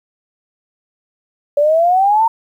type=exponential sweep; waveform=sine; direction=up; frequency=570 to 926 Hz; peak=-9 dBFS; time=1.57-2.28 s; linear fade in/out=5 ms; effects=8-bit